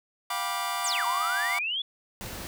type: chord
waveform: sawtooth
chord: G dominant seventh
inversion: third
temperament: just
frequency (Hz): 705.6 / 784 / 980 / 1176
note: F5 / G5 / B5 / D6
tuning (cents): +18 / 0 / -14 / +2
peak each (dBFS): -31 / -33 / -30 / -28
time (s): 0.3-1.59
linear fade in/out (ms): 5
type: exponential two-way sweep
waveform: sine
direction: down then up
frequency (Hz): 9300 to 932.3 to 3487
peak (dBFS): -27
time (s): 0.84-1.82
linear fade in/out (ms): 5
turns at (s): 1.06
type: noise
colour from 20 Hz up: pink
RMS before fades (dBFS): -38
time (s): 2.21-2.47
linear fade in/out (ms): 0
effects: none